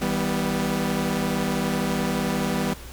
sawtooth chord, E minor, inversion none, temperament equal with one note detuned, 160.68 / 196 / 246.9 Hz, E3 / G3 / B3, -44 / 0 / 0 cents, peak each -25 / -22 / -23 dBFS, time 0.01-2.74 s, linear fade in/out 10 ms, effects added 60 Hz sine -40 dBFS peak until 2.92 s + pink hiss -43 dBFS RMS until 2.92 s

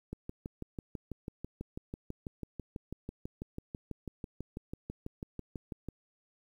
click train, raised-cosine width 3 ms, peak -26 dBFS, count 36, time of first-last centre 0.13-5.887 s, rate 6.08 Hz, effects 10-bit

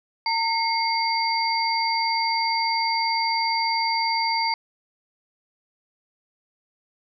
sine tone cluster, 915 / 2157 / 4657 Hz, A#5 / C#7 / D8, -32 / -48 / -15 cents, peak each -23 / -27 / -26 dBFS, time 0.26-4.54 s, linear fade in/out 2 ms, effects none

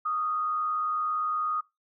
sine tone with frequency modulation, 1241 Hz, D#6, 5 cents flat, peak -26 dBFS, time 0.05-1.61 s, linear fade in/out 10 ms, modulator 97.7 Hz, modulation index 0.41, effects noise-tail reverb RT60 0.2 s tail -21 dB re dry

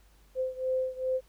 sine beating tone pair, 516 / 518.5 Hz, C5 / C5, -24 / -16 cents, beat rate 2.5 Hz, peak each -30 / -32 dBFS, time 0.35-1.21 s, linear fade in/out 50 ms, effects added 50 Hz sine -58 dBFS peak until 1.28 s + pink hiss -65 dBFS RMS until 1.28 s

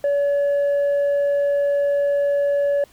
sine tone with tanh clipping, 569 Hz, C#5, 45 cents sharp, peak -17 dBFS, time 0.04-2.84 s, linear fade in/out 2 ms, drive 2 dB, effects pink hiss -53 dBFS RMS until 2.92 s

